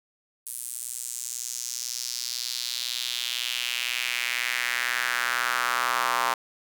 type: tone with high-pass filter sweep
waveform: square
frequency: 61 Hz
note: B1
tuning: 21 cents flat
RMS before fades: -29 dBFS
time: 0.46-6.34 s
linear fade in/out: 5 ms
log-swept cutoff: 9900 to 1000 Hz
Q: 2.7
effects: none